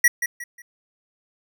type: tone with echo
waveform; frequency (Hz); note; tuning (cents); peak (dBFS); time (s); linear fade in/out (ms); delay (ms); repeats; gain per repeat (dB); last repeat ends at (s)
square; 1926; B6; -44; -12; 0.04-0.08; 5; 180; 3; -10; 0.62
effects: none